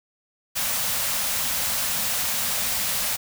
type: band-stop noise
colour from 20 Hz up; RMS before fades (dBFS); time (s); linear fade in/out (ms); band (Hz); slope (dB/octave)
white; -25; 0.55-3.17; 20; 260 to 480; 96
effects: none